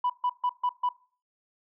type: tone bursts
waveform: sine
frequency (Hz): 987.8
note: B5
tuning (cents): 0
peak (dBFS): -22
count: 5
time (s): 0.04-0.89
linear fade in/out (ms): 5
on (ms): 58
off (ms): 140
effects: noise-tail reverb RT60 0.4 s tail -19 dB re dry + tanh soft clip ceiling -20 dBFS